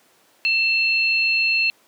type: tone pair together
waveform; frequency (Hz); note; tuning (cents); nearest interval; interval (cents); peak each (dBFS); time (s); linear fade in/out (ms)
sine; 2673 / 4243; E7 / C8; +23 / +23; minor sixth; 800; -17 / -24; 0.45-1.7; 0
effects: pink hiss -57 dBFS RMS until 1.87 s + high-pass 300 Hz 12 dB/octave